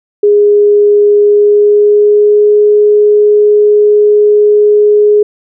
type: tone with pitch glide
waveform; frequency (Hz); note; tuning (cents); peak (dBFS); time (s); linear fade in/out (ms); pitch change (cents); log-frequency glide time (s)
sine; 412.8 to 417.8; G#4 to G#4; -10 to +10; -3; 0.23-5.23; 5; +20; 1.21-2.54
effects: none